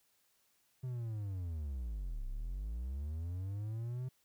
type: linear two-way sweep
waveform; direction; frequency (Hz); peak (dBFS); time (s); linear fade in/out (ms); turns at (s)
triangle; down then up; 130.1 to 30.87 to 130.1; -35; 0.83-4.09; 10; 2.26
effects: white hiss -74 dBFS RMS until 4.24 s